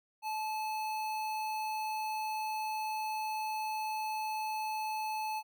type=tone with notch filter; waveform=square; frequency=866 Hz; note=A5; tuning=28 cents flat; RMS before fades=-36 dBFS; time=0.22-5.43 s; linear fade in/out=50 ms; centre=7300 Hz; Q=1.7; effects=none